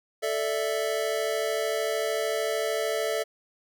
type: chord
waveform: square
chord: A suspended fourth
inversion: none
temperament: just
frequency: 440 / 586.7 / 660 Hz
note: A4 / D5 / E5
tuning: 0 / -2 / +2 cents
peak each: -30 / -32 / -31 dBFS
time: 0.22-3.24 s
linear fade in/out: 20 ms
effects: none